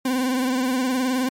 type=tone with vibrato; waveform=40% pulse; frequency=256.5 Hz; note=C4; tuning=34 cents flat; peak=-19 dBFS; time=0.05-1.29 s; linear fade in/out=5 ms; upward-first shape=triangle; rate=19 Hz; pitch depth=73 cents each way; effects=MP3 64 kbps